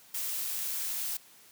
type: noise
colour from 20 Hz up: blue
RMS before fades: -34 dBFS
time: 0.14-1.17 s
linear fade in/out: 5 ms
effects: white hiss -57 dBFS RMS until 1.51 s + high-pass 80 Hz 12 dB/octave